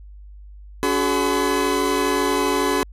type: tone cluster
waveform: 40% pulse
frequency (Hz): 283.2 / 372.7 / 425.2 / 1013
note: C#4 / F#4 / G#4 / B5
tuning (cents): +37 / +13 / +41 / +44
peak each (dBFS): -23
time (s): 0.83-2.83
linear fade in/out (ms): 0
effects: added 50 Hz sine -38 dBFS peak until 2.92 s + resampled to 32000 Hz